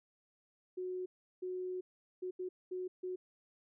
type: tone bursts at uneven times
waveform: sine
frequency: 366.9 Hz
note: F#4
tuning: 15 cents flat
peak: -37 dBFS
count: 6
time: 0.77-1.06 / 1.42-1.81 / 2.22-2.31 / 2.39-2.49 / 2.71-2.88 / 3.03-3.16 s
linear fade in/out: 10 ms
effects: none